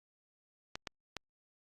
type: clicks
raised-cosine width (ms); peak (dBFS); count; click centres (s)
0.2; -21; 3; 0.755 / 0.872 / 1.167
effects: Opus 48 kbps